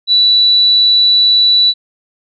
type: tone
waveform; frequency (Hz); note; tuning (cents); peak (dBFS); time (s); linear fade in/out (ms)
sine; 3951; B7; 0; -6; 0.07-1.74; 50
effects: none

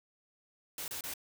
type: noise bursts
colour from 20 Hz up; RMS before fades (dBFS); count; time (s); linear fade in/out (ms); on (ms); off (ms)
white; -40; 3; 0.78-1.138; 2; 100; 29
effects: none

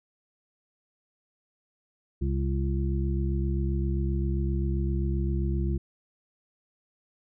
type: harmonic tone with a mistuned harmonic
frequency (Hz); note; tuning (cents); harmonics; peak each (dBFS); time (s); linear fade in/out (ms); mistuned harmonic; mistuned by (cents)
67.6; C#2; -43; 1 / 2 / 3 / 5; -26 / -31 / -34 / -35; 2.21-5.78; 10; 5; +23
effects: none

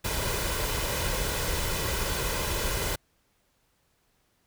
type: noise with comb filter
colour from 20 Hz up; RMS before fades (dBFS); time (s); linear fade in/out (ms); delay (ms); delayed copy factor
pink; -29; 0.04-2.96; 10; 2; +0.5
effects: pink hiss -70 dBFS RMS until 4.46 s

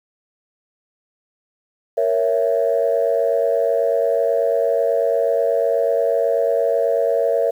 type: chord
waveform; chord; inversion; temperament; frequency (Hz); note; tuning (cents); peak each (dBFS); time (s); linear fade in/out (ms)
sine; A# diminished; none; equal with one note detuned; 466.2 / 554.4 / 664.6; A#4 / C#5 / E5; 0 / 0 / +14; -19; 1.97-7.51; 10
effects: tanh soft clip ceiling -7 dBFS + 8-bit

